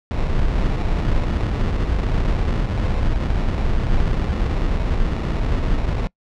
brown noise with sample-and-hold, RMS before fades -19 dBFS, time 0.11-6.07 s, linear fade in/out 0 ms, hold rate 1575 Hz, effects noise-tail reverb RT60 0.1 s tail -24 dB re dry + low-pass 4000 Hz 12 dB/octave

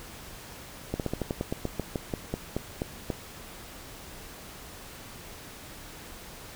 slowing click train, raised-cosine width 2 ms, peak -15 dBFS, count 16, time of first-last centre 0.94-3.102 s, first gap 58 ms, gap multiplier 1.12, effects pink hiss -45 dBFS RMS until 6.55 s

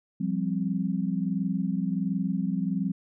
sine chord, F suspended second, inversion none, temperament equal, 174.61 / 196 / 261.6 Hz, F3 / G3 / C4, 0 / 0 / 0 cents, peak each -29 / -28 / -32 dBFS, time 0.2-2.92 s, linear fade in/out 10 ms, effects none

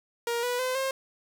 sawtooth tone with pitch steps, 470.7 / 490.7 / 511.5 / 533.2 Hz, A#4 / B4 / C5 / C5, +17 / -11 / -39 / +33 cents, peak -23 dBFS, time 0.27-0.91 s, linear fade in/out 2 ms, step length 160 ms, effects 9-bit

